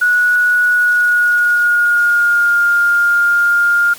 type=tone with pitch glide; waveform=sine; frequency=1464 to 1408.4 Hz; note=F#6 to F6; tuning=-19 to +14 cents; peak=-9 dBFS; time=0.01-3.94 s; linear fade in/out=10 ms; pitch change=-67 cents; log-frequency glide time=0.68-2.66 s; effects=white hiss -35 dBFS RMS until 3.98 s + Opus 48 kbps